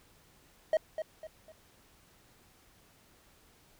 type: tone with echo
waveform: triangle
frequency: 631 Hz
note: D#5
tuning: 24 cents sharp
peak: -21 dBFS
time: 0.73-0.77 s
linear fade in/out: 2 ms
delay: 250 ms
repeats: 3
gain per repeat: -9 dB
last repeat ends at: 1.52 s
effects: pink hiss -63 dBFS RMS until 3.79 s